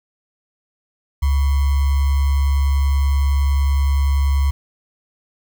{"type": "tone with sample-and-hold", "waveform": "sine", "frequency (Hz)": 69.7, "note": "C#2", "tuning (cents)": 10, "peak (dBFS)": -13, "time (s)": [1.22, 4.51], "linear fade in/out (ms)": 10, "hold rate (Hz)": 1050, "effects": []}